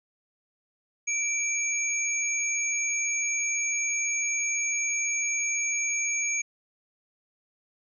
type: tone pair together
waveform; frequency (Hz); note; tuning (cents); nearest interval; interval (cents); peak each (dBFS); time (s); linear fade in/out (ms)
sine; 2334 / 6602; D7 / G#8; -11 / -11; octave + tritone; 1800; -28 / -28; 1.07-6.42; 10
effects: none